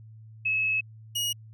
sine / sawtooth tone pair in turn, 2584 / 2889 Hz, E7 / F#7, -35 / -42 cents, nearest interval major second, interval 193 cents, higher second, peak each -23 dBFS, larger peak neither, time 0.45-0.81 / 1.15-1.33 s, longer first, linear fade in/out 10 ms, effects added 110 Hz sine -45 dBFS peak until 1.53 s

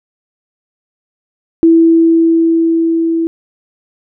sine tone with level ramp, 329.6 Hz, E4, in tune, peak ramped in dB -3 to -11 dBFS, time 1.63-3.27 s, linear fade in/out 0 ms, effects none

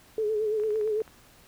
sine tone with vibrato, 429.4 Hz, A4, 42 cents flat, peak -24 dBFS, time 0.18-1.02 s, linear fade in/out 2 ms, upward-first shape sine, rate 8.9 Hz, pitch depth 53 cents each way
clicks, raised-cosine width 0.5 ms, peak -33 dBFS, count 8, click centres 0.599 / 0.636 / 0.706 / 0.758 / 0.812 / 0.876 / 1.004 / 1.078 s
effects pink hiss -56 dBFS RMS until 1.47 s

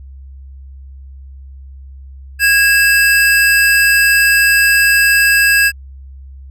square tone pair together, 1643 / 2642 Hz, G#6 / E7, -19 / +3 cents, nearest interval minor sixth, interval 822 cents, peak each -10 / -14 dBFS, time 2.39-5.72 s, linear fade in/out 50 ms, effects added 67 Hz sine -31 dBFS peak until 6.5 s

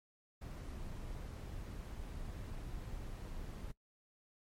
brown noise, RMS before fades -45 dBFS, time 0.41-3.72 s, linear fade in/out 10 ms, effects noise-tail reverb RT60 0.1 s tail -20 dB re dry + MP3 64 kbps

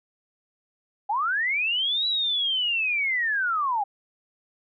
sine linear two-way sweep, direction up then down, 778 to 3951 to 778 Hz, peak -22 dBFS, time 1.09-3.84 s, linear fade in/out 10 ms, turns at 2.07 s, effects none

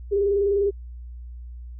sine tone with vibrato, 401.3 Hz, G4, 41 cents sharp, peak -18 dBFS, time 0.11-0.71 s, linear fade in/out 20 ms, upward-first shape square, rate 20 Hz, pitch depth 41 cents each way, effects added 60 Hz sine -35 dBFS peak until 1.79 s

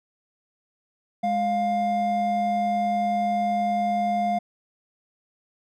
triangle tone pair together, 207.7 / 702.9 Hz, G#3 / F5, 0 / +11 cents, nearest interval octave + major sixth, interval 2111 cents, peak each -26 / -20 dBFS, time 1.23-4.39 s, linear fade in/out 10 ms, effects none

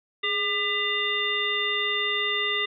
harmonic tone with a mistuned harmonic, 399.7 Hz, G4, 34 cents sharp, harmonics 1 / 3 / 5 / 7 / 9, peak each -33 / -33 / -27 / -30 / -29 dBFS, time 0.23-2.66 s, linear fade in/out 10 ms, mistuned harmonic 1, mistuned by +67 cents, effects none

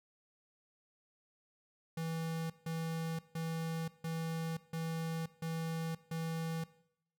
square tone bursts, 163.3 Hz, E3, 16 cents flat, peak -37 dBFS, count 7, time 1.97-6.64 s, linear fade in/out 5 ms, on 530 ms, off 160 ms, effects noise-tail reverb RT60 0.7 s tail -18 dB re dry

